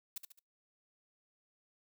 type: noise with echo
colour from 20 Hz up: blue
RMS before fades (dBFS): -40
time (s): 0.16-0.18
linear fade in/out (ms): 5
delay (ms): 71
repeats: 3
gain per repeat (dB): -7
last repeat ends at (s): 0.393
effects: noise-tail reverb RT60 0.2 s tail -25 dB re dry